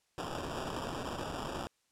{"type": "noise with sample-and-hold", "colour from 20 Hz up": "violet", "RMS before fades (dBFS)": -39, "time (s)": [0.18, 1.67], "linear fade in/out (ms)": 0, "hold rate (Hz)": 2100, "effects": ["white hiss -75 dBFS RMS until 1.91 s", "low-pass 9000 Hz 12 dB/octave"]}